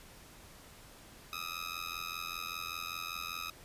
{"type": "tone with amplitude modulation", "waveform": "15% pulse", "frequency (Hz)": 1266, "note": "D#6", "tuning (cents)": 30, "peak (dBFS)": -28, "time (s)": [1.33, 3.5], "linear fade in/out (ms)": 0, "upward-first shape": "sine", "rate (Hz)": 85.1, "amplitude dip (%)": 100, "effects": ["pink hiss -55 dBFS RMS until 3.64 s", "resampled to 32000 Hz"]}